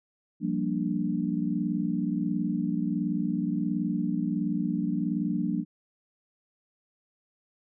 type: chord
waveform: sine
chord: G minor seventh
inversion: third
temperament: equal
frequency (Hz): 174.61 / 196 / 233.1 / 293.7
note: F3 / G3 / Bb3 / D4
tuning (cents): 0 / 0 / 0 / 0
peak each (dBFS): -31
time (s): 0.4-5.65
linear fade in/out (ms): 50
effects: none